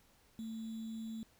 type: tone with sample-and-hold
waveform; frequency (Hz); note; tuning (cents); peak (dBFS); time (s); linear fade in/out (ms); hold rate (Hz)
sine; 223.3; A3; +26; -40; 0.39-1.23; 0; 3675
effects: pink hiss -68 dBFS RMS until 1.39 s